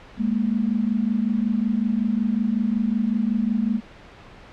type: tone pair together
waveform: sine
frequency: 207.7 / 233.1 Hz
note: G#3 / A#3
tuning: 0 / 0 cents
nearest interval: major second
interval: 200 cents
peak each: -22 dBFS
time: 0.17-3.81 s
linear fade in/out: 50 ms
effects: pink hiss -45 dBFS RMS until 4.52 s + low-pass 3000 Hz 12 dB/octave